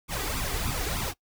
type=noise with flanger; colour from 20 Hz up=pink; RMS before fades=-30 dBFS; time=0.08-1.14 s; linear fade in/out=50 ms; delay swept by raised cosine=0.82 to 2.62 ms; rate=3.3 Hz; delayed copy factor=+0.85; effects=noise-tail reverb RT60 0.1 s tail -21 dB re dry

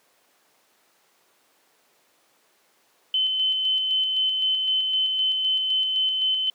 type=tone with tremolo; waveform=sine; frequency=3054 Hz; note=G7; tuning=46 cents flat; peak=-19 dBFS; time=3.14-6.5 s; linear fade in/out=2 ms; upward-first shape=square; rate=3.9 Hz; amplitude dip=30%; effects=pink hiss -62 dBFS RMS until 6.54 s + high-pass 400 Hz 12 dB/octave

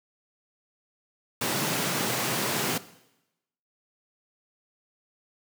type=high-pass noise; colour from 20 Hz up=pink; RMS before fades=-28 dBFS; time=1.41-2.78 s; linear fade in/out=5 ms; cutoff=120 Hz; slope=48 dB/octave; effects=noise-tail reverb RT60 0.9 s tail -17 dB re dry

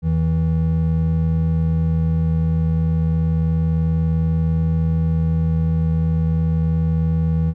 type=tone pair together; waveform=triangle; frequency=81.7 / 162 Hz; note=E2 / E3; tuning=-15 / -30 cents; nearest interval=octave; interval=1185 cents; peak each=-18 / -15 dBFS; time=0.02-7.54 s; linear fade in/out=50 ms; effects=none

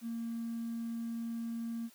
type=tone with hard clipping; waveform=triangle; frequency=230.6 Hz; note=A#3; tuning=19 cents flat; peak=-35 dBFS; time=0.01-1.9 s; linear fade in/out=50 ms; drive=3 dB; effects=white hiss -61 dBFS RMS until 1.94 s + high-pass 150 Hz 12 dB/octave

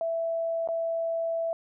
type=tone with dropouts; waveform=sine; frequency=662 Hz; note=E5; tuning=7 cents sharp; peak=-26 dBFS; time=0.01-1.53 s; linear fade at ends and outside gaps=1 ms; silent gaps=0.675-0.687 s; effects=none

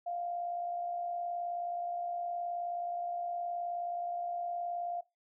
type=tone with amplitude modulation; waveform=sine; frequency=698.5 Hz; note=F5; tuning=in tune; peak=-32 dBFS; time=0.06-5.01 s; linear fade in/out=10 ms; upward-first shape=sine; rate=59.1 Hz; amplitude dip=40%; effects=noise-tail reverb RT60 0.2 s tail -18 dB re dry

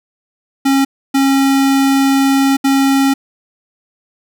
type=tone bursts at uneven times; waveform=square; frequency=272.4 Hz; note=C#4; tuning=30 cents flat; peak=-10 dBFS; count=3; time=0.65-0.85 / 1.14-2.57 / 2.64-3.14 s; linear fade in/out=10 ms; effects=none

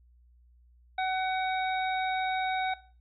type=harmonic tone; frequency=751 Hz; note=F#5; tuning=26 cents sharp; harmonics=1 / 2 / 3 / 5; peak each=-28 / -36 / -37 / -40 dBFS; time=0.98-2.74 s; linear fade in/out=5 ms; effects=noise-tail reverb RT60 0.4 s tail -18 dB re dry + added 60 Hz sine -57 dBFS peak until 3 s

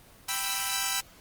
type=chord; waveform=5% pulse; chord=E minor; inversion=first; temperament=equal; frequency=784 / 987.8 / 1318.5 Hz; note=G5 / B5 / E6; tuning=0 / 0 / 0 cents; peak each=-20 dBFS; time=0.28-1.01 s; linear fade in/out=10 ms; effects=pink hiss -54 dBFS RMS until 1.2 s + Opus 24 kbps

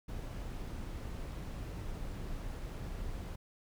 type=noise; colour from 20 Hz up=brown; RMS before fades=-41 dBFS; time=0.08-3.36 s; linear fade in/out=10 ms; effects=none

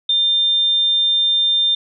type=tone; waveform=sine; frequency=3600 Hz; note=A7; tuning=39 cents sharp; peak=-13 dBFS; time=0.09-1.75 s; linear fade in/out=5 ms; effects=none

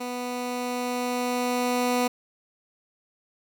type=tone with level ramp; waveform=15% pulse; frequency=246.9 Hz; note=B3; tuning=in tune; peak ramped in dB=-24 to -15 dBFS; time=0-2.08 s; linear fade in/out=10 ms; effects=none

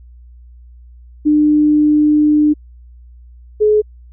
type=tone pair in turn; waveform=sine; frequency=300.1 / 424.4 Hz; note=D4 / G#4; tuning=+38 / +38 cents; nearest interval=tritone; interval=600 cents; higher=second; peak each=-8 dBFS; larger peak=neither; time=1.25-2.54 / 3.6-3.82 s; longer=first; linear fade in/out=20 ms; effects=added 60 Hz sine -37 dBFS peak until 4.12 s

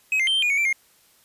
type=tone with pitch steps; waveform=triangle; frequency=2544 / 2102 / 3128 / 3149 / 2441 / 2226 / 2343 / 2132 Hz; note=D#7 / C7 / G7 / G7 / D#7 / C#7 / D7 / C7; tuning=+38 / +7 / -4 / +7 / -34 / +7 / -5 / +32 cents; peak=-17 dBFS; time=0.12-0.728 s; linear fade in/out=2 ms; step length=76 ms; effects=white hiss -58 dBFS RMS until 1.24 s + resampled to 32000 Hz

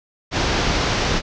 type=low-pass noise; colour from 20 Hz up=pink; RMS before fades=-20 dBFS; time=0.31-1.22 s; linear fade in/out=50 ms; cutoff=6200 Hz; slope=48 dB/octave; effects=none

